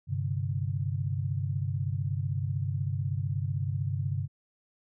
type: chord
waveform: sine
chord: G suspended fourth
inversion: none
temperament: equal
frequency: 98 / 130.81 / 146.83 Hz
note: G2 / C3 / D3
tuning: 0 / 0 / 0 cents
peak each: -31 / -32 / -34 dBFS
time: 0.07-4.28 s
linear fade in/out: 50 ms
effects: none

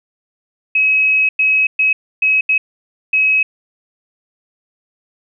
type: tone bursts at uneven times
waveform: sine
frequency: 2556 Hz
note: D#7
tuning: 46 cents sharp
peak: -10 dBFS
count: 6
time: 0.75-1.29 / 1.39-1.67 / 1.79-1.93 / 2.22-2.41 / 2.49-2.58 / 3.13-3.43 s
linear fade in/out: 5 ms
effects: none

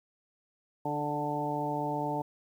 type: harmonic tone with a mistuned harmonic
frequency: 147.6 Hz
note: D3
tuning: 9 cents sharp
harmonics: 1 / 2 / 3 / 4 / 5 / 6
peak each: -38 / -36 / -39 / -38 / -37 / -34 dBFS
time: 0.85-2.22 s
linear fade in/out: 5 ms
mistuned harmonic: 3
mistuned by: -17 cents
effects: 10-bit

